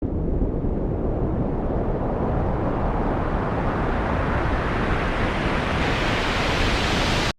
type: noise with low-pass filter sweep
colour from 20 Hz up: pink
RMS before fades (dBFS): -22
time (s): 0.02-7.31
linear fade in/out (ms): 2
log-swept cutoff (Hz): 350 to 4200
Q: 1
effects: Opus 32 kbps